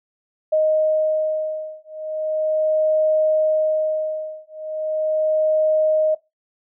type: beating tone pair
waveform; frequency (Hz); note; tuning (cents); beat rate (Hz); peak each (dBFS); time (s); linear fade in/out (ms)
sine; 622.3 / 622.68; D#5 / D#5; 0 / +1; 0.38; -20; 0.52-6.15; 10
effects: noise-tail reverb RT60 0.2 s tail -19 dB re dry